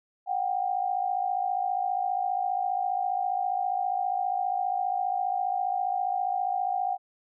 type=tone pair together; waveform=sine; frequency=730.1 / 785 Hz; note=F#5 / G5; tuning=-23 / +2 cents; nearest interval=minor second; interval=125 cents; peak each=-28 dBFS; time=0.26-6.98 s; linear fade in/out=50 ms; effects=none